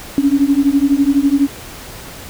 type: beating tone pair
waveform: sine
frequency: 274.3 / 286.3 Hz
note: C#4 / D4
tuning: -18 / -44 cents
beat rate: 12 Hz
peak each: -13 dBFS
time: 0.18-1.47 s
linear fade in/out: 0 ms
effects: pink hiss -33 dBFS RMS until 2.29 s